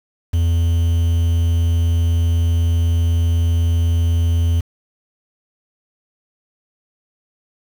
triangle tone with quantisation, 84 Hz, E2, 33 cents sharp, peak -11 dBFS, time 0.33-4.61 s, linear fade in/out 10 ms, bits 6, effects none

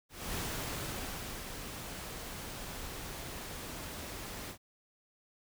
pink noise with ADSR envelope, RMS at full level -37 dBFS, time 0.09-4.58 s, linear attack 250 ms, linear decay 1100 ms, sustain -6 dB, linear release 86 ms, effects none

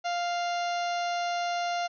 harmonic tone, 698.5 Hz, F5, in tune, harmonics 1 / 2 / 3 / 4 / 5 / 6 / 7 / 8 / 9, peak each -28 / -37 / -41 / -41 / -45 / -43 / -50 / -46 / -49 dBFS, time 0.04-1.88 s, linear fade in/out 20 ms, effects none

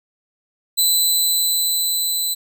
15% pulse tone with level ramp, 4007 Hz, B7, 24 cents sharp, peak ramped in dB -7 to -13 dBFS, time 0.77-2.35 s, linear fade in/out 20 ms, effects none

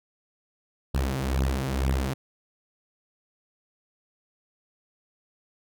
sawtooth beating tone pair, 65.41 / 67.51 Hz, C2 / C#2, 0 / -45 cents, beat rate 2.1 Hz, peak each -23 / -23 dBFS, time 0.94-2.14 s, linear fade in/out 10 ms, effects none

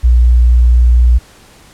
sine tone with vibrato, 60.1 Hz, B1, 46 cents flat, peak -4 dBFS, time 0.03-1.19 s, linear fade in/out 20 ms, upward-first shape triangle, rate 4.3 Hz, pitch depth 9 cents each way, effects pink hiss -42 dBFS RMS until 1.73 s + low-pass 11000 Hz 12 dB/octave

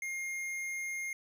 sine tone with tanh clipping, 2129 Hz, C7, 30 cents sharp, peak -37 dBFS, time 0.02-1.13 s, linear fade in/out 2 ms, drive 15 dB, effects none

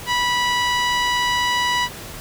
5% pulse tone with low-pass filter, 980 Hz, B5, 14 cents flat, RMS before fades -20 dBFS, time 0.06-1.89 s, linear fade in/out 50 ms, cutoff 2800 Hz, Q 0.62, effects pink hiss -35 dBFS RMS until 2.2 s

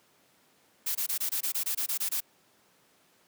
blue noise bursts, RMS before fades -30 dBFS, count 12, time 0.86-2.206 s, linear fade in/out 10 ms, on 92 ms, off 22 ms, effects pink hiss -64 dBFS RMS until 3.27 s + high-pass 200 Hz 12 dB/octave

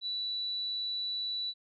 sine tone, 3951 Hz, B7, in tune, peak -32 dBFS, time 0.01-1.54 s, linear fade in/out 50 ms, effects none

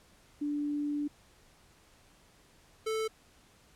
sine / square tone pair in turn, 292.5 / 439.6 Hz, D4 / A4, -7 / -2 cents, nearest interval perfect fifth, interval 705 cents, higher second, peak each -30 / -31 dBFS, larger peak first, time 0.41-1.08 / 2.86-3.08 s, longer first, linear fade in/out 10 ms, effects pink hiss -62 dBFS RMS until 3.75 s + low-pass 11000 Hz 12 dB/octave

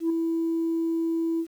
sine tone with ADSR envelope, 329.8 Hz, E4, 1 cent sharp, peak -17 dBFS, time 0-1.47 s, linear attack 100 ms, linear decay 5 ms, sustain -5 dB, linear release 73 ms, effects tanh soft clip ceiling -19 dBFS + 9-bit

